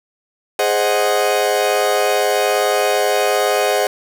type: chord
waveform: 40% pulse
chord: Ab dominant seventh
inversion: none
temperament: equal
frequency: 415.3 / 523.3 / 622.3 / 740 Hz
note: Ab4 / C5 / Eb5 / Gb5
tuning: 0 / 0 / 0 / 0 cents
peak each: -19 dBFS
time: 0.59-3.87 s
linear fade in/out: 2 ms
effects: none